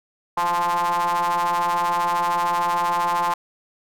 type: ring-modulated tone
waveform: square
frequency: 87.5 Hz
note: F2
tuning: 4 cents sharp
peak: -17 dBFS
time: 0.37-3.34 s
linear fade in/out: 5 ms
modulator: 956 Hz
effects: none